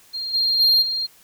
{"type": "tone with level steps", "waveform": "sine", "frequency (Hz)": 4207, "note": "C8", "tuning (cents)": 9, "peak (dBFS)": [-25, -16, -10, -21], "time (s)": [0.13, 1.07], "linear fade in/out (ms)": 20, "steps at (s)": [0.33, 0.59, 0.81], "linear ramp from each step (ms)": 20, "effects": ["tanh soft clip ceiling -12 dBFS", "white hiss -52 dBFS RMS until 1.23 s"]}